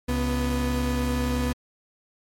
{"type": "tone pair together", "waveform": "35% pulse", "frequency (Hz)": [69.28, 246.9], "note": ["C#2", "B3"], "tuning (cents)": [0, 0], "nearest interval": "octave + minor seventh", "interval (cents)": 2200, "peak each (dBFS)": [-24, -24], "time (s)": [0.08, 1.53], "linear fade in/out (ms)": 10, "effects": ["MP3 64 kbps"]}